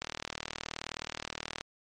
click train, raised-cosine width 0.2 ms, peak -17 dBFS, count 63, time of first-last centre 0.02-1.61 s, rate 39 Hz, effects MP3 48 kbps

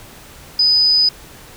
sine tone, 4989 Hz, D#8, 4 cents sharp, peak -10 dBFS, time 0.59-1.09 s, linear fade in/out 5 ms, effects pink hiss -40 dBFS RMS until 1.56 s

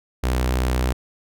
sawtooth tone with notch filter, 62.9 Hz, B1, 32 cents sharp, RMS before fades -21 dBFS, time 0.23-0.93 s, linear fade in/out 10 ms, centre 160 Hz, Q 2, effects none

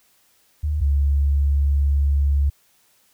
sine tone pair in turn, 75 / 70.61 Hz, D2 / C#2, +37 / +33 cents, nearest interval minor second, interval 104 cents, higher first, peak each -19 / -15 dBFS, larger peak second, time 0.63-0.81 / 0.81-2.5 s, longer second, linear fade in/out 10 ms, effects white hiss -60 dBFS RMS until 3.13 s

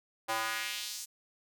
square tone with high-pass filter sweep, 111.8 Hz, A2, 28 cents sharp, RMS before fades -36 dBFS, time 0.28-1.06 s, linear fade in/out 20 ms, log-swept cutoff 750 to 7000 Hz, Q 1.5, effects none

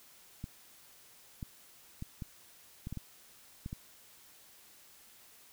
clicks, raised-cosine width 5 ms, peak -27 dBFS, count 9, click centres 0.441 / 1.428 / 2.024 / 2.222 / 2.871 / 2.926 / 2.973 / 3.661 / 3.729 s, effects white hiss -59 dBFS RMS until 5.52 s

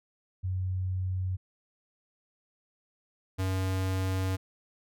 sine / square tone pair in turn, 92.8 / 94.31 Hz, F#2 / F#2, +6 / +34 cents, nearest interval unison, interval 28 cents, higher second, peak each -28 dBFS, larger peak neither, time 0.43-1.37 / 3.38-4.37 s, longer second, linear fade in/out 20 ms, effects none

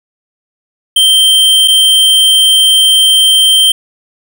square tone with dropouts, 3136 Hz, G7, in tune, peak -5 dBFS, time 0.96-3.72 s, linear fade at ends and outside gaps 5 ms, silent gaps 1.677-1.681 s, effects none

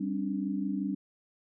sine chord, G suspended fourth, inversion none, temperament equal with one note detuned, 196 / 268.1 / 293.7 Hz, G3 / C4 / D4, 0 / +42 / 0 cents, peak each -32 / -35 / -34 dBFS, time 0-0.95 s, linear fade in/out 10 ms, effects none

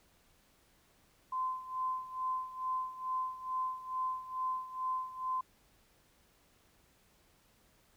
sine tone with tremolo, 1031 Hz, C6, 26 cents flat, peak -31 dBFS, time 1.32-5.41 s, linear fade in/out 5 ms, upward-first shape sine, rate 2.3 Hz, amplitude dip 80%, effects pink hiss -68 dBFS RMS until 7.96 s

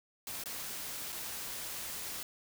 white noise with dropouts, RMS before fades -41 dBFS, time 0.27-2.23 s, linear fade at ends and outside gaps 1 ms, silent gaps 0.438-0.458 / 1.122-1.126 s, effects none

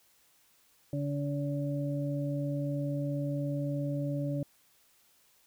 harmonic tone, 143 Hz, D3, 46 cents flat, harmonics 1 / 2 / 4, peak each -32 / -35 / -38 dBFS, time 0.93-4.43 s, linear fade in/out 2 ms, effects white hiss -66 dBFS RMS until 5.46 s

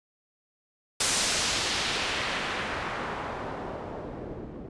white noise with low-pass filter sweep, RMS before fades -31 dBFS, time 1-4.69 s, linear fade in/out 5 ms, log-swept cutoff 8700 to 300 Hz, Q 1, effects resampled to 24000 Hz

